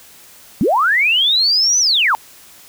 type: linear two-way sweep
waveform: sine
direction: up then down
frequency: 162.6 to 6100 to 813 Hz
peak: -11 dBFS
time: 0.61-2.15 s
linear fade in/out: 0 ms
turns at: 1.79 s
effects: white hiss -43 dBFS RMS until 2.68 s